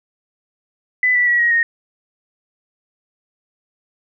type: tone with pitch steps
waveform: sine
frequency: 2000 / 1963.4 / 1927.4 / 1892.1 / 1857.5 Hz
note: B6 / B6 / B6 / A#6 / A#6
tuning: +21 / -11 / -43 / +25 / -7 cents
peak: -12 dBFS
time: 1.03-1.63 s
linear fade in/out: 2 ms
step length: 120 ms
effects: none